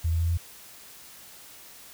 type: tone with pitch steps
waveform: sine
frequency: 81.7 / 82.89 / 84.09 / 85.32 Hz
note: E2 / E2 / E2 / F2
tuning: -15 / +10 / +35 / -40 cents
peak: -22 dBFS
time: 0.04-0.376 s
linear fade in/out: 10 ms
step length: 84 ms
effects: white hiss -48 dBFS RMS until 1.93 s